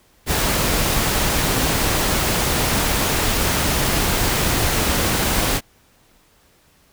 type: noise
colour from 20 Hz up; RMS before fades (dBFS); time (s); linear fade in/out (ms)
pink; -19; 0.26-5.61; 50
effects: pink hiss -56 dBFS RMS until 6.92 s